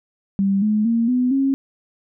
sine tone with pitch steps, 196.3 / 212.8 / 230.8 / 250.2 / 271.3 Hz, G3 / G#3 / A#3 / B3 / C#4, +3 / +42 / -17 / +23 / -37 cents, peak -15 dBFS, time 0.39-1.54 s, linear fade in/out 0 ms, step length 230 ms, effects none

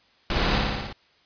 pink noise with echo, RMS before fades -25 dBFS, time 0.3-0.58 s, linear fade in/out 2 ms, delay 58 ms, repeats 6, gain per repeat -2 dB, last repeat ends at 0.928 s, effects white hiss -60 dBFS RMS until 1.25 s + resampled to 11025 Hz

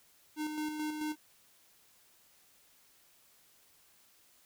square tone with tremolo, 305.1 Hz, D#4, 34 cents flat, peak -34 dBFS, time 0.36-1.16 s, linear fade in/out 50 ms, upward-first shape square, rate 4.6 Hz, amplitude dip 40%, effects white hiss -65 dBFS RMS until 4.45 s

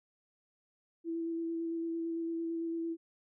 sine tone with vibrato, 331.6 Hz, E4, 10 cents sharp, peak -33 dBFS, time 1.04-2.97 s, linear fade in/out 50 ms, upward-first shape square, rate 8.9 Hz, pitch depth 10 cents each way, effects none

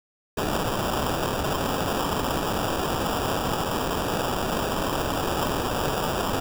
blue noise with sample-and-hold, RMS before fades -26 dBFS, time 0.37-6.4 s, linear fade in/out 5 ms, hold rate 2100 Hz, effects none

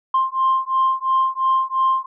sine beating tone pair, 1052 / 1054.9 Hz, C6 / C6, +9 / +14 cents, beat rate 2.9 Hz, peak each -18 dBFS, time 0.14-2.06 s, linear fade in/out 5 ms, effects tanh soft clip ceiling -10 dBFS

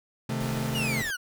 40% pulse chord, A diminished, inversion first, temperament equal, 130.81 / 155.56 / 220 Hz, C3 / Eb3 / A3, 0 / 0 / 0 cents, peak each -30 / -35 / -31 dBFS, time 0.29-1.02 s, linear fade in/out 5 ms
pink noise, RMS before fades -40 dBFS, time 0.4-1.11 s, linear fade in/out 5 ms
40% pulse linear sweep, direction down, 2960 to 1402 Hz, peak -28 dBFS, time 0.74-1.17 s, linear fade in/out 20 ms
effects none

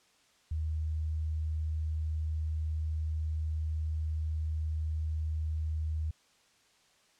sine tone, 78.2 Hz, D#2, 9 cents sharp, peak -30 dBFS, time 0.51-6.11 s, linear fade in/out 5 ms, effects white hiss -66 dBFS RMS until 7.19 s + low-pass 7000 Hz 12 dB/octave

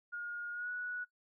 sine tone with pitch glide, 1428 to 1469 Hz, F6 to F#6, +38 to -13 cents, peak -37 dBFS, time 0.12-1.05 s, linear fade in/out 20 ms, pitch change +49 cents, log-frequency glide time 0.52-0.7 s, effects noise-tail reverb RT60 0.1 s tail -17 dB re dry

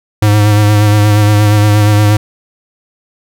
square tone with vibrato, 104.7 Hz, G#2, 15 cents sharp, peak -6 dBFS, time 0.22-2.17 s, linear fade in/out 5 ms, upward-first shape sine, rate 8.5 Hz, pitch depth 28 cents each way, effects none

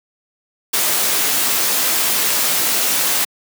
white noise with comb filter, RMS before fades -17 dBFS, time 0.73-3.25 s, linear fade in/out 10 ms, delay 17 ms, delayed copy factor -0.5, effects high-pass 200 Hz 12 dB/octave

